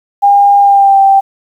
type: tone with pitch glide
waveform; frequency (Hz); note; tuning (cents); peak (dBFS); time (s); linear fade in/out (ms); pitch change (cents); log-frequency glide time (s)
sine; 806 to 783.1; G5 to G5; +48 to -2; -3; 0.22-1.21; 20; -50; 0.59-1
effects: 7-bit